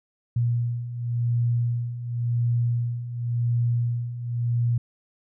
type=beating tone pair; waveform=sine; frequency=118.5 / 119.42 Hz; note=A#2 / A#2; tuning=+29 / +42 cents; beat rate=0.92 Hz; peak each=-28 / -23 dBFS; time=0.36-4.78 s; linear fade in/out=5 ms; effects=none